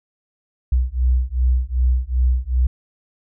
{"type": "beating tone pair", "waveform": "sine", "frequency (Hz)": [61.4, 64], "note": ["B1", "C2"], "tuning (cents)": [-9, -38], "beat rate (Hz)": 2.6, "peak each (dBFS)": -18, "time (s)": [0.72, 2.67], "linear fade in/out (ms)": 5, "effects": []}